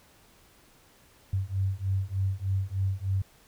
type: beating tone pair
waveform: sine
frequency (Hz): 94.7 / 98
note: F#2 / G2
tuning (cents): +41 / 0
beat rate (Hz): 3.3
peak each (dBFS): -29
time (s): 1.33-3.22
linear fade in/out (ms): 5
effects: pink hiss -59 dBFS RMS until 3.47 s